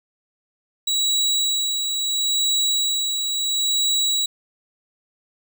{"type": "tone with tremolo", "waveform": "30% pulse", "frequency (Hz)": 3894, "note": "B7", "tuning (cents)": -25, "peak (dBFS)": -15, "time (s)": [0.87, 4.26], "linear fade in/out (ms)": 5, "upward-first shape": "sine", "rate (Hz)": 0.74, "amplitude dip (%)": 40, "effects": ["8-bit"]}